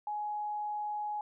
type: tone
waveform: sine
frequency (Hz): 838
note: G#5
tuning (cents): +15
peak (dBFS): -33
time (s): 0.07-1.21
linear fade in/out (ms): 2
effects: none